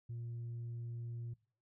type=tone; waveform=sine; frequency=117.8 Hz; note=A#2; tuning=19 cents sharp; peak=-39 dBFS; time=0.09-1.34 s; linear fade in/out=10 ms; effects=noise-tail reverb RT60 0.4 s tail -21 dB re dry + tanh soft clip ceiling -39 dBFS